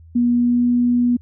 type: tone with pitch glide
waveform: sine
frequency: 240.9 to 243 Hz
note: B3 to B3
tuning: -43 to -28 cents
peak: -13 dBFS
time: 0.15-1.17 s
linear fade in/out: 10 ms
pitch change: +15 cents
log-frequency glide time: 0.32-0.66 s
effects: added 82 Hz sine -41 dBFS peak until 1.21 s